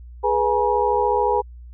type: tone cluster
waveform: sine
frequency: 417.3 / 491.4 / 838 / 955 Hz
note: G#4 / B4 / G#5 / A#5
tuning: +8 / -9 / +15 / +42 cents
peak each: -22 dBFS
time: 0.23-1.42 s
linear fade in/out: 20 ms
effects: added 60 Hz sine -37 dBFS peak until 1.73 s